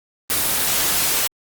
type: noise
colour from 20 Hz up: white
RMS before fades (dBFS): -19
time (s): 0.3-1.27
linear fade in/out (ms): 0
effects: Opus 24 kbps